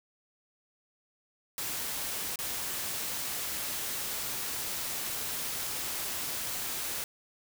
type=noise with dropouts; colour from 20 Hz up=white; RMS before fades=-35 dBFS; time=1.58-7.04 s; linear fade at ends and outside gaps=1 ms; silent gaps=2.358-2.389 s; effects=none